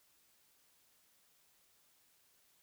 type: silence
effects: white hiss -71 dBFS RMS until 2.62 s